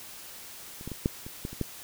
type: clicks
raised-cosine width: 3 ms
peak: -30 / -23 / -23 / -11 / -27 / -20 / -28 / -15 dBFS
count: 8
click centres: 0.811 / 0.876 / 0.917 / 1.059 / 1.265 / 1.451 / 1.53 / 1.613 s
effects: white hiss -45 dBFS RMS until 1.83 s